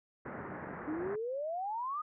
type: low-pass noise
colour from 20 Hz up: pink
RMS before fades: -41 dBFS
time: 0.25-1.16 s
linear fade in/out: 10 ms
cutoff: 1900 Hz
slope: 48 dB/octave
type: exponential sweep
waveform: sine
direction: up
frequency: 293.7 to 1260 Hz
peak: -34 dBFS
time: 0.87-2.02 s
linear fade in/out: 10 ms
effects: high-pass 150 Hz 12 dB/octave